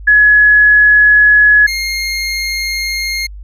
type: tone pair in turn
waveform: sine / 25% pulse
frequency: 1691 / 2131 Hz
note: G#6 / C7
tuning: +31 / +31 cents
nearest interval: major third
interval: 400 cents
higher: second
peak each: -4 / -12 dBFS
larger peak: first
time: 0.07-1.67 / 1.67-3.27 s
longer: neither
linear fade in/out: 10 ms
effects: added 50 Hz sine -27 dBFS peak until 3.43 s + low-pass 12000 Hz 12 dB/octave